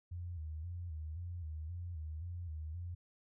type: tone with vibrato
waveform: sine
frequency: 82.6 Hz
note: E2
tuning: 4 cents sharp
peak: -40 dBFS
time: 0.11-2.95 s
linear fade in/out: 10 ms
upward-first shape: square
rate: 1.9 Hz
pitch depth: 100 cents each way
effects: none